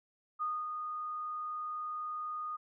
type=tone with ADSR envelope; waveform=sine; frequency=1232 Hz; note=D#6; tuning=17 cents flat; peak=-31 dBFS; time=0.39-2.57 s; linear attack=29 ms; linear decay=240 ms; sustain=-5 dB; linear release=16 ms; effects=none